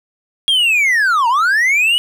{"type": "linear two-way sweep", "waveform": "triangle", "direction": "down then up", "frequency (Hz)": [3300, 897, 2979], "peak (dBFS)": -9, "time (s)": [0.48, 1.98], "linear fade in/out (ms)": 0, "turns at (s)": 1.28, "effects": []}